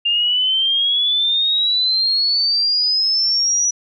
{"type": "exponential sweep", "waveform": "sine", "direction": "up", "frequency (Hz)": [2794, 5900], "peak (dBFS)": -14, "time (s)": [0.05, 3.71], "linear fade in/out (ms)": 10, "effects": []}